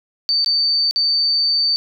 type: tone with dropouts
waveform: sine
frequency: 4577 Hz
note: D8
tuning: 45 cents flat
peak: -14 dBFS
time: 0.29-1.76 s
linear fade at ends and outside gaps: 0 ms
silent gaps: 0.446-0.461 / 0.91-0.96 s
effects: none